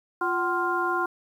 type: harmonic tone with a mistuned harmonic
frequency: 350 Hz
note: F4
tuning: 4 cents sharp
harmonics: 1 / 2 / 3 / 4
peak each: -29 / -31 / -27 / -28 dBFS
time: 0.21-1.06 s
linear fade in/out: 5 ms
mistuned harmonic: 2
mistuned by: +130 cents
effects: 9-bit